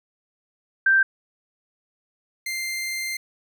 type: tone pair in turn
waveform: sine / sawtooth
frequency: 1568 / 2093 Hz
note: G6 / C7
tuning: 0 / 0 cents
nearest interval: perfect fourth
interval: 500 cents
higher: second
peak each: -14 / -23 dBFS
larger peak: first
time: 0.86-1.03 / 2.46-3.17 s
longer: second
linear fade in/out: 5 ms
effects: none